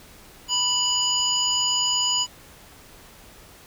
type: harmonic tone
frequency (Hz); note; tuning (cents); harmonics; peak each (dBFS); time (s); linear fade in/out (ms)
986; B5; -3; 1 / 3 / 5 / 7; -30 / -23 / -27 / -25; 0.48-2.27; 50
effects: pink hiss -48 dBFS RMS until 3.66 s